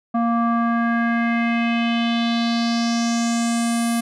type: tone with low-pass filter sweep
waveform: square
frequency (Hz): 233.1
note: A#3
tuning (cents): 0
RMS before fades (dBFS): -20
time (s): 0.14-4.01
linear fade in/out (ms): 10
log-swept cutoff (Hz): 970 to 11000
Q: 3.4
effects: none